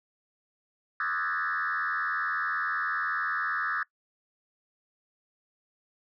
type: tone with frequency modulation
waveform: sine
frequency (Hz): 1480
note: F#6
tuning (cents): 0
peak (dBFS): -26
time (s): 1-3.83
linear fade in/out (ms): 2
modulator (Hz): 85.3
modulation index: 3.5
effects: noise-tail reverb RT60 0.1 s tail -22 dB re dry + tanh soft clip ceiling -22 dBFS